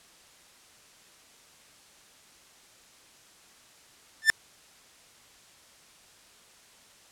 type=tone with exponential growth; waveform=45% pulse; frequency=1776 Hz; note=A6; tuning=16 cents sharp; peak=-11 dBFS; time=4.22-4.3 s; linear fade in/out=0 ms; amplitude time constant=17 ms; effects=white hiss -56 dBFS RMS until 7.11 s + low-pass 9000 Hz 12 dB/octave